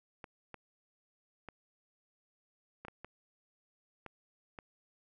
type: clicks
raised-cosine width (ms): 0.5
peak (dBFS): -30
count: 8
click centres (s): 0.242 / 0.543 / 1.487 / 2.85 / 2.883 / 3.046 / 4.063 / 4.588
effects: none